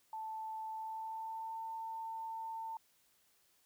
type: tone with pitch glide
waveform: sine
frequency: 880 to 898 Hz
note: A5 to A5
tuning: 0 to +35 cents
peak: -40 dBFS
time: 0.13-2.77 s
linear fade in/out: 2 ms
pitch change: +35 cents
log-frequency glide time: 0.71-1.6 s
effects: white hiss -72 dBFS RMS until 3.65 s